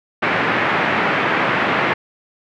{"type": "band-pass noise", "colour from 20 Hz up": "white", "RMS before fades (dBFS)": -18, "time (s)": [0.22, 1.94], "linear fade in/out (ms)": 10, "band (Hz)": [120, 2200], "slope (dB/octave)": 24, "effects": []}